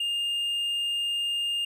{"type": "tone", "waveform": "triangle", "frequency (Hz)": 2818, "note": "F7", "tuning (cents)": 15, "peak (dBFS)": -24, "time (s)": [0, 1.65], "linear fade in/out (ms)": 5, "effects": []}